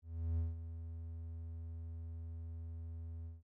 triangle tone with ADSR envelope, 82.41 Hz, E2, in tune, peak -30 dBFS, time 0.02-3.43 s, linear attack 360 ms, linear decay 170 ms, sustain -11 dB, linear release 170 ms, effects none

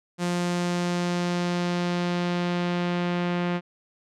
sawtooth tone with low-pass filter sweep, 175.8 Hz, F3, 12 cents sharp, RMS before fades -26 dBFS, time 0.18-3.61 s, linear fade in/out 50 ms, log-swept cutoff 8200 to 2700 Hz, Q 1.1, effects none

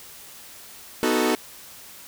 sawtooth chord, B dominant seventh, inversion none, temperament equal, 246.9 / 311.1 / 370 / 440 Hz, B3 / D#4 / F#4 / A4, 0 / 0 / 0 / 0 cents, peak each -21 dBFS, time 1.03-1.35 s, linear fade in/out 0 ms, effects white hiss -44 dBFS RMS until 2.07 s

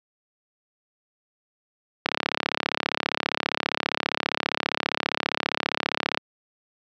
click train, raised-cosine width 0.3 ms, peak -5 dBFS, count 145, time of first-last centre 2.06-6.174 s, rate 35 Hz, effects high-pass 200 Hz 12 dB/octave

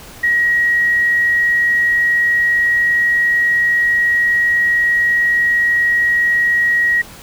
sine tone, 1900 Hz, A#6, 33 cents sharp, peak -11 dBFS, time 0.23-7.02 s, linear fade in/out 10 ms, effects pink hiss -37 dBFS RMS until 7.22 s

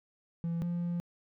triangle tone pair in turn, 168.4 / 173.23 Hz, E3 / F3, +37 / -14 cents, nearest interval unison, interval 49 cents, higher second, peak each -28 dBFS, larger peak neither, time 0.44-0.62 / 0.62-1 s, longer second, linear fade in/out 0 ms, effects tanh soft clip ceiling -24 dBFS

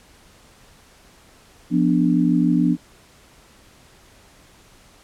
sine chord, B diminished, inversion second, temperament equal, 174.61 / 246.9 / 293.7 Hz, F3 / B3 / D4, 0 / 0 / 0 cents, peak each -19 dBFS, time 1.7-2.77 s, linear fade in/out 50 ms, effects pink hiss -51 dBFS RMS until 5.03 s + low-pass 11000 Hz 12 dB/octave

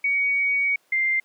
sine tone pair in turn, 2248 / 2095 Hz, C#7 / C7, +24 / +2 cents, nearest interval minor second, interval 122 cents, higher first, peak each -19 dBFS, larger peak neither, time 0.04-0.76 / 0.92-1.2 s, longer first, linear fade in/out 5 ms, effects pink hiss -63 dBFS RMS until 1.24 s + high-pass 400 Hz 12 dB/octave

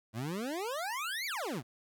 25% pulse exponential two-way sweep, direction up then down, 103.83 to 2347 to 103.83 Hz, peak -31 dBFS, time 0.13-1.63 s, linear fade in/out 50 ms, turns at 1.26 s, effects 12-bit

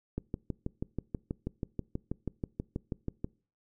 click train, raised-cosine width 3 ms, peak -20 dBFS, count 20, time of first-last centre 0.18-3.245 s, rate 6.2 Hz, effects noise-tail reverb RT60 0.4 s tail -24 dB re dry

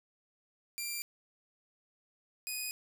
10% pulse tone pair in turn, 2373 / 2491 Hz, D7 / D#7, +17 / +1 cents, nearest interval minor second, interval 84 cents, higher second, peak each -27 dBFS, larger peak neither, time 0.78-1.02 / 2.47-2.71 s, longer neither, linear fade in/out 0 ms, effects 10-bit

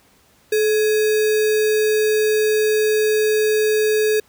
sine tone with sample-and-hold, 430 Hz, A4, 40 cents flat, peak -14 dBFS, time 0.52-4.2 s, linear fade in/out 5 ms, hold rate 2100 Hz, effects pink hiss -55 dBFS RMS until 4.28 s + high-pass 60 Hz 12 dB/octave

